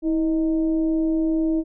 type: tone with frequency modulation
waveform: sine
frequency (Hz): 322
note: E4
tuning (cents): -41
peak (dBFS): -18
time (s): 0.02-1.64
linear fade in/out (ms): 50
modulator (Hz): 301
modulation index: 0.4
effects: none